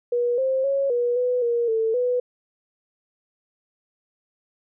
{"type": "tone with pitch steps", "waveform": "sine", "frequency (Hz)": [482.6, 527, 551, 482.8, 496.4, 472.7, 446.4, 494.7], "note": ["B4", "C5", "C#5", "B4", "B4", "A#4", "A4", "B4"], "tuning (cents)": [-40, 12, -11, -39, 9, 24, 25, 3], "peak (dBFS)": -19, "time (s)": [0.12, 2.2], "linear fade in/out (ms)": 5, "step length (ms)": 260, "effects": []}